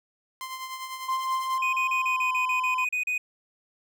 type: tone with tremolo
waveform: sawtooth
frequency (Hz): 1042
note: C6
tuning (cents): -7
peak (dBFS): -28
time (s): 0.41-1.58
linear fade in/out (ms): 0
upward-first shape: triangle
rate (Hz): 10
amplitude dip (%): 60
type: tone with pitch glide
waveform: triangle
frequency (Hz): 1046.5 to 1021.4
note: C6 to C6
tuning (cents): 0 to -42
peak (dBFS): -24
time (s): 1.08-2.85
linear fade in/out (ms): 10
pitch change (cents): -42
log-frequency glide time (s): 1.93-2.36
type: tone bursts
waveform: triangle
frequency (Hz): 2489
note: D#7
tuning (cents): 0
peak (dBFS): -23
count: 11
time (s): 1.62-3.18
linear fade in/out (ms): 5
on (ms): 110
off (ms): 35
effects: none